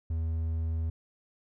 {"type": "tone", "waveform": "triangle", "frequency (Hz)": 81.1, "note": "E2", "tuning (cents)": -28, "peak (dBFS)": -26, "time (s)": [0.1, 0.9], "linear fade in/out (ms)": 5, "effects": []}